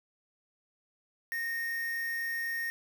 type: tone with quantisation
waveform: triangle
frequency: 1852 Hz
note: A#6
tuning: 12 cents flat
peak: -30 dBFS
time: 1.32-2.7 s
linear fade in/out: 0 ms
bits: 7
effects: none